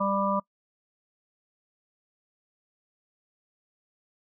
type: harmonic tone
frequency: 197.6 Hz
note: G3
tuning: 14 cents sharp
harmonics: 1 / 3 / 5 / 6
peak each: -29 / -29 / -29 / -29 dBFS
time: 0-0.4 s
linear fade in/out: 10 ms
effects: noise-tail reverb RT60 0.1 s tail -24 dB re dry